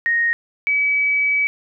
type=tone pair in turn; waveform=sine; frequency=1864.7 / 2284 Hz; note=A#6 / D7; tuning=0 / -49 cents; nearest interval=major third; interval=351 cents; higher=second; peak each=-15 dBFS; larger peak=neither; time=0.06-0.33 / 0.67-1.47 s; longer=second; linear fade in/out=0 ms; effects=none